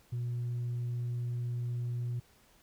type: tone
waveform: sine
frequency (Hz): 120.9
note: B2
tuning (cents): -36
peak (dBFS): -30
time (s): 0.12-2.2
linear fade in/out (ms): 10
effects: tanh soft clip ceiling -30 dBFS + pink hiss -64 dBFS RMS until 2.62 s

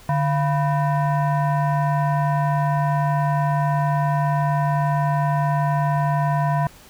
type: tone with frequency modulation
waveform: sine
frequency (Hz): 148.2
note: D3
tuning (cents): +16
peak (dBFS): -17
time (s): 0.09-6.67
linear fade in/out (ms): 2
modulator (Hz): 837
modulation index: 0.96
effects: pink hiss -47 dBFS RMS until 6.89 s

